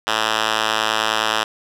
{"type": "tone with band-pass filter", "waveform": "5% pulse", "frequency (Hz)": 109.6, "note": "A2", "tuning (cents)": -6, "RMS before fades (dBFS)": -20, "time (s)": [0.07, 1.44], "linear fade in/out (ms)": 10, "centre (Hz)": 2600, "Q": 0.85, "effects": []}